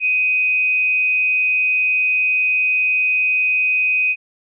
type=tone with frequency modulation; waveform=sine; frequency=2505 Hz; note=D#7; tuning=11 cents sharp; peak=-14 dBFS; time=0-4.16 s; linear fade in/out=50 ms; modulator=198 Hz; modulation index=0.23; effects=none